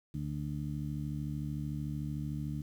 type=harmonic tone; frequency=73.42 Hz; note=D2; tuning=in tune; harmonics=1 / 2 / 3 / 4; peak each=-43 / -36 / -42 / -43 dBFS; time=0.14-2.62 s; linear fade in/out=5 ms; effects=10-bit